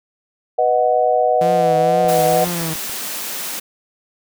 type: chord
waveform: sine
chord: B major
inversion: none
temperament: equal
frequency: 493.9 / 622.3 / 740 Hz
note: B4 / D#5 / F#5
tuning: 0 / 0 / 0 cents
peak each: -18 / -17 / -16 dBFS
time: 0.58-2.45 s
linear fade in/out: 10 ms
type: tone with vibrato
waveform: sawtooth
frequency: 168 Hz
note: E3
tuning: 33 cents sharp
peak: -18 dBFS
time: 1.41-2.74 s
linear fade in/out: 5 ms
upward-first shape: triangle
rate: 2.1 Hz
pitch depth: 96 cents each way
type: click train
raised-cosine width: 2 ms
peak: -23 dBFS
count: 7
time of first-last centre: 2.05-2.896 s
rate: 7.09 Hz
type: high-pass noise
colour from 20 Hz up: white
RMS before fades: -26 dBFS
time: 2.08-3.6 s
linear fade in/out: 10 ms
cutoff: 160 Hz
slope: 48 dB/octave
effects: none